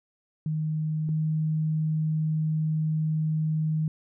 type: tone pair in turn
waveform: sine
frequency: 155.56 / 156.29 Hz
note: D#3 / D#3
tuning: 0 / +8 cents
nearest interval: unison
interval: 8 cents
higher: second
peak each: -25 / -23 dBFS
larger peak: second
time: 0.46-1.09 / 1.09-3.88 s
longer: second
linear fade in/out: 2 ms
effects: none